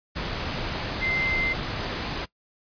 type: tone in noise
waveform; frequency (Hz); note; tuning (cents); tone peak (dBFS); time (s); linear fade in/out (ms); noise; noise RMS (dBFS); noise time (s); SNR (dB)
sine; 2078; C7; -12; -24; 1.01-1.54; 20; pink; -30; 0.15-2.26; +3
effects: noise-tail reverb RT60 0.1 s tail -20 dB re dry + resampled to 11025 Hz